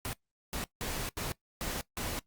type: noise bursts at uneven times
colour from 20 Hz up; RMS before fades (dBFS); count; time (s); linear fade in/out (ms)
pink; -36; 6; 0.05-0.13 / 0.53-0.64 / 0.81-1.09 / 1.17-1.32 / 1.61-1.81 / 1.97-2.19; 0
effects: noise-tail reverb RT60 0.1 s tail -19 dB re dry + Opus 48 kbps